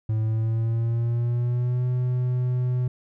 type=tone with pitch glide; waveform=triangle; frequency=109.6 to 125.17 Hz; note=A2 to B2; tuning=-6 to +24 cents; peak=-19 dBFS; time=0.09-2.88 s; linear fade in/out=5 ms; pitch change=+230 cents; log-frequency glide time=0.2-1.86 s; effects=none